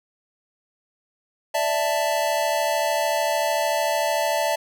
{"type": "chord", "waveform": "square", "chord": "D suspended second", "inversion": "none", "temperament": "just", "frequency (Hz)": [587.3, 660.7, 881], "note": ["D5", "E5", "A5"], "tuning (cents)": [0, 4, 2], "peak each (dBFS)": [-26, -25, -26], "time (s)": [1.54, 4.56], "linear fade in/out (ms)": 10, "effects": []}